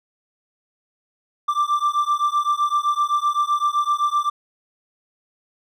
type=beating tone pair; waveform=triangle; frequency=1174.7 / 1182.5 Hz; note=D6 / D6; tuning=0 / +12 cents; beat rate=7.8 Hz; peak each=-19 dBFS; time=1.48-4.3 s; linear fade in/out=10 ms; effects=none